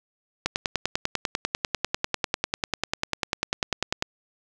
click train, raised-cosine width 0.2 ms, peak -6 dBFS, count 37, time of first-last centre 0.46-4.024 s, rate 10.1 Hz, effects none

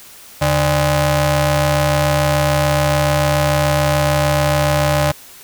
sawtooth ring-modulated tone, 223.7 Hz, A3, 29 cents sharp, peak -6 dBFS, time 0.41-5.12 s, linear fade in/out 10 ms, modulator 369 Hz, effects white hiss -40 dBFS RMS until 5.43 s

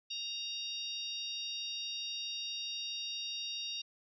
harmonic tone, 932.3 Hz, A#5, in tune, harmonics 3 / 4 / 5 / 6, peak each -43 / -40 / -46 / -46 dBFS, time 0.1-3.82 s, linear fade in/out 10 ms, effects none

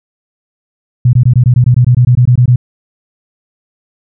sine tone bursts, 123.47 Hz, B2, in tune, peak -3 dBFS, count 15, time 1.05-2.56 s, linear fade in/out 5 ms, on 82 ms, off 20 ms, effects none

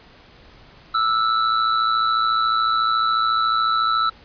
square tone with amplitude modulation, 1318.5 Hz, E6, in tune, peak -15 dBFS, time 0.94-4.1 s, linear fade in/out 10 ms, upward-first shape sine, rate 114 Hz, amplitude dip 55%, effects pink hiss -48 dBFS RMS until 4.24 s + resampled to 11025 Hz

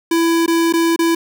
square tone with dropouts, 332.8 Hz, E4, 17 cents sharp, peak -13 dBFS, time 0.11-1.15 s, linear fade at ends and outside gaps 5 ms, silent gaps 0.462-0.478 / 0.726-0.736 / 0.962-0.99 s, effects none

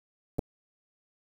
clicks, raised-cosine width 2 ms, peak -24 / -14 dBFS, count 2, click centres 0.385 / 0.392 s, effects 8-bit

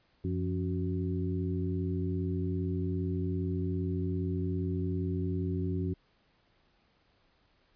harmonic tone with a mistuned harmonic, 92.5 Hz, F#2, in tune, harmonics 1 / 2 / 3 / 4, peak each -32 / -35 / -37 / -38 dBFS, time 0.24-5.94 s, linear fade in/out 10 ms, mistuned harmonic 2, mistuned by -96 cents, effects pink hiss -69 dBFS RMS until 7.75 s + resampled to 11025 Hz

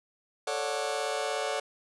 sawtooth chord, D major seventh, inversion second, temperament just, 440.5 / 550.6 / 587.3 / 734.2 Hz, A4 / C#5 / D5 / F#5, +2 / -12 / 0 / -14 cents, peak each -31 dBFS, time 0.47-1.6 s, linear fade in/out 5 ms, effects resampled to 24000 Hz + 10-bit

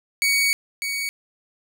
sawtooth tone pair in turn, 2244 / 2244 Hz, C#7 / C#7, +21 / +21 cents, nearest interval unison, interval 0 cents, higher neither, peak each -14 / -21 dBFS, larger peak first, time 0.22-0.53 / 0.82-1.09 s, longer first, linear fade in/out 0 ms, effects none

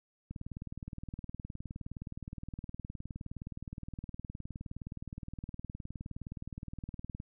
click train, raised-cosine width 5 ms, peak -29 dBFS, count 134, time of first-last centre 0.31-7.201 s, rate 19.3 Hz, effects none

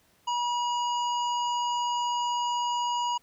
harmonic tone, 964 Hz, B5, 42 cents flat, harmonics 1 / 3 / 5 / 7, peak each -26 / -35 / -45 / -42 dBFS, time 0.27-3.18 s, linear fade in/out 10 ms, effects pink hiss -64 dBFS RMS until 3.22 s + high-pass 60 Hz 12 dB/octave

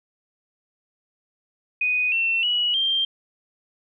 sine tone with pitch steps, 2489 / 2699 / 2926 / 3172 Hz, D#7 / E7 / F#7 / G7, 0 / +40 / -20 / +20 cents, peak -19 dBFS, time 1.81-3.05 s, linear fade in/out 5 ms, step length 310 ms, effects none

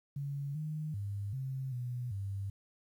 sine tone with pitch steps, 141.1 / 154 / 100.9 / 132.8 / 123.3 / 98.6 Hz, C#3 / D#3 / G#2 / C3 / B2 / G2, +31 / -17 / -49 / +26 / -2 / +11 cents, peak -35 dBFS, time 0.16-2.5 s, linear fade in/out 5 ms, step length 390 ms, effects 11-bit

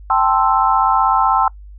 sine chord, A minor seventh, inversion third, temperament equal, 784 / 880 / 1046.5 / 1318.5 Hz, G5 / A5 / C6 / E6, 0 / 0 / 0 / 0 cents, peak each -17 dBFS, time 0.1-1.48 s, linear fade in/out 2 ms, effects noise-tail reverb RT60 0.1 s tail -24 dB re dry + added 50 Hz sine -34 dBFS peak until 1.78 s

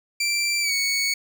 20% pulse tone with pitch glide, 2349 to 2225 Hz, D7 to C#7, 0 to +6 cents, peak -16 dBFS, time 0.2-1.14 s, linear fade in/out 5 ms, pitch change -94 cents, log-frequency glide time 0.61-0.73 s, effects none

